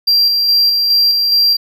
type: tone with tremolo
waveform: triangle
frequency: 4737 Hz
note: D8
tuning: 14 cents sharp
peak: -7 dBFS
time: 0.07-1.57 s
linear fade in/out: 10 ms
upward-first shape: square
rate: 2.4 Hz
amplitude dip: 30%
effects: none